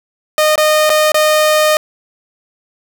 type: tone with dropouts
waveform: sawtooth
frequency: 614 Hz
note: D#5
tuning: 23 cents flat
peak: -5 dBFS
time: 0.38-1.77 s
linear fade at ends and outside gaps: 1 ms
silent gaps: 0.557-0.578 / 0.895-0.901 / 1.119-1.144 s
effects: none